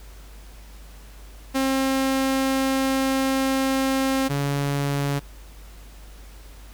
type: tone pair in turn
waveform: sawtooth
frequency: 267.1 / 141.49 Hz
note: C4 / C#3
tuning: +36 / +36 cents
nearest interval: major seventh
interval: 1100 cents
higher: first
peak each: -16 / -18 dBFS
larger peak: first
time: 1.54-4.29 / 4.29-5.2 s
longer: first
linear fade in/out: 20 ms
effects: added 50 Hz sine -41 dBFS peak until 6.73 s + pink hiss -50 dBFS RMS until 6.73 s